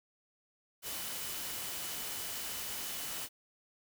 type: tone in noise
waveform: sine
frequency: 2979 Hz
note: F#7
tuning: 11 cents sharp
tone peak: -51 dBFS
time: 0.82-3.29 s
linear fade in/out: 50 ms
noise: white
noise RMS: -40 dBFS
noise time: 0.82-3.29 s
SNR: -14 dB
effects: none